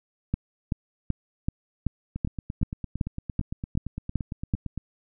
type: two click trains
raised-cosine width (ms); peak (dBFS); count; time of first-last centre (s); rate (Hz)
5; -19 / -12; 24 / 12; 2.16-4.777 / 0.34-4.538; 8.79 / 2.62
effects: none